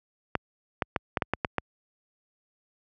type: clicks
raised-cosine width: 0.5 ms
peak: -9 dBFS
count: 8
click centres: 0.353 / 0.822 / 0.962 / 1.172 / 1.222 / 1.336 / 1.448 / 1.583 s
effects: high-pass 60 Hz 12 dB/octave